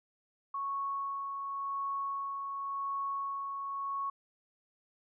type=tone with tremolo; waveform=sine; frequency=1106 Hz; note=C#6; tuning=4 cents flat; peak=-32 dBFS; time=0.54-4.1 s; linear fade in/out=5 ms; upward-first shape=sine; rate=0.91 Hz; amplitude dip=35%; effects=none